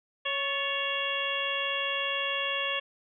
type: harmonic tone with a mistuned harmonic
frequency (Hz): 554.4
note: C#5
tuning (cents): 0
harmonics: 1 / 2 / 3 / 4 / 5 / 6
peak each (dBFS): -36 / -36 / -36 / -38 / -32 / -34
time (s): 0.25-2.8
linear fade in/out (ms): 10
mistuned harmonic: 3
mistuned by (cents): +69
effects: none